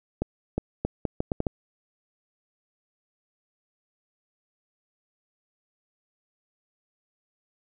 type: accelerating click train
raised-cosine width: 2 ms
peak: -12 dBFS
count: 8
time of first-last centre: 0.22-1.468 s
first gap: 360 ms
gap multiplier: 0.75
effects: none